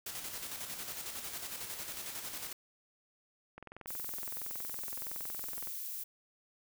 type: noise with tremolo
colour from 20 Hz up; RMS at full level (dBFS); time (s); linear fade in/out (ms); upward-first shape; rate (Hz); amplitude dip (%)
white; -41; 0.06-2.53; 5; square; 11; 40
type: click train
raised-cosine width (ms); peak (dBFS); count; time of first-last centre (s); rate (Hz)
0.5; -32; 46; 3.58-5.673; 21.5
type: noise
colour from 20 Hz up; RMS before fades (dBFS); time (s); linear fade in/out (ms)
violet; -41; 3.87-6.04; 10
effects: none